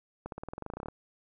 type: accelerating click train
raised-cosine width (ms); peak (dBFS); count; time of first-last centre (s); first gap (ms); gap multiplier
1; -24; 16; 0.26-0.885; 62; 0.94
effects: none